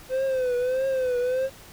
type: tone with vibrato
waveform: triangle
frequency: 512 Hz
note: C5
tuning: 38 cents flat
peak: -20 dBFS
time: 0.09-1.5 s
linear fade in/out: 50 ms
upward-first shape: triangle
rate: 1.6 Hz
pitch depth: 92 cents each way
effects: pink hiss -47 dBFS RMS until 1.72 s